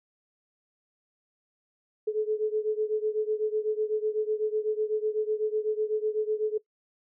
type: beating tone pair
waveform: sine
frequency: 427.1 / 435.1 Hz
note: G#4 / A4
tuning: +48 / -19 cents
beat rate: 8 Hz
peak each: -27 / -29 dBFS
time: 2.07-6.58 s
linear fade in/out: 10 ms
effects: noise-tail reverb RT60 0.1 s tail -19 dB re dry